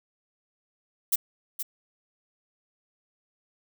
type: noise with echo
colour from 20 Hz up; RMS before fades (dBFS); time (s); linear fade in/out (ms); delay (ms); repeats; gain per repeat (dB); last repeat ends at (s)
violet; -22; 1.12-1.16; 10; 470; 1; -9; 1.63
effects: none